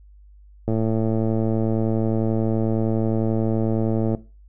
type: click train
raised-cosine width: 2 ms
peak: -10 dBFS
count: 386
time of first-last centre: 0.68-4.148 s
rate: 111 Hz
effects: noise-tail reverb RT60 0.3 s tail -17 dB re dry + added 50 Hz sine -45 dBFS peak until 4.48 s